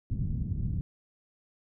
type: low-pass noise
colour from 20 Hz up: white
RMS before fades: -31 dBFS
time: 0.1-0.81 s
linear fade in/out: 0 ms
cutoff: 160 Hz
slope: 24 dB/octave
effects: none